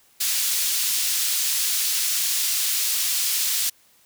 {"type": "high-pass noise", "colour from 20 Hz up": "pink", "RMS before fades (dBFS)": -23, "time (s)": [0.2, 3.7], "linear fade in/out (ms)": 10, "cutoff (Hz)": 4100, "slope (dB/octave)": 12, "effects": ["white hiss -58 dBFS RMS until 4.05 s"]}